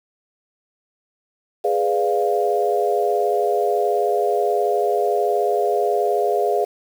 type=chord; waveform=sine; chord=G# diminished seventh; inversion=none; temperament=equal; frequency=415.3 / 493.9 / 587.3 / 698.5 Hz; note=G#4 / B4 / D5 / F5; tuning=0 / 0 / 0 / 0 cents; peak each=-20 / -24 / -25 / -21 dBFS; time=1.64-6.65 s; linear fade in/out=10 ms; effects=7-bit